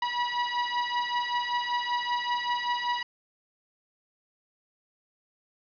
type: beating tone pair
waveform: sawtooth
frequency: 967 / 972.2 Hz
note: B5 / B5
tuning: -37 / -28 cents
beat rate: 5.2 Hz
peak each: -26 dBFS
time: 0.02-3.03 s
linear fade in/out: 5 ms
effects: resampled to 11025 Hz + 8-bit